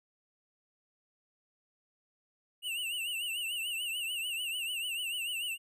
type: tone with vibrato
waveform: square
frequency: 2816 Hz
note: F7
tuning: 14 cents sharp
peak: -34 dBFS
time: 2.62-5.58 s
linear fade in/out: 50 ms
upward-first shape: triangle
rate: 6.8 Hz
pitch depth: 130 cents each way
effects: none